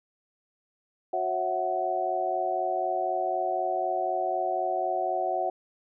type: tone cluster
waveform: sine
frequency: 365.4 / 547 / 661 / 745 Hz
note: F#4 / C#5 / E5 / F#5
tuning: -22 / -23 / +5 / +12 cents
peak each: -34 / -35 / -30 / -28 dBFS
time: 1.13-5.5 s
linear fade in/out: 5 ms
effects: none